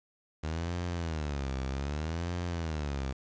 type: tone with vibrato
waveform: sawtooth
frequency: 76.2 Hz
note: D#2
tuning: 36 cents flat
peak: -28 dBFS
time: 0.43-3.13 s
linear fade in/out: 10 ms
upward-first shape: sine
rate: 0.64 Hz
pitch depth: 250 cents each way
effects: resampled to 16000 Hz + 9-bit